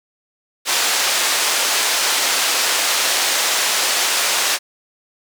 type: band-pass noise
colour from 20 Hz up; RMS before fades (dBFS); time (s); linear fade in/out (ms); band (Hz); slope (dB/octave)
white; -18; 0.65-4.59; 50; 500 to 7000; 12
effects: none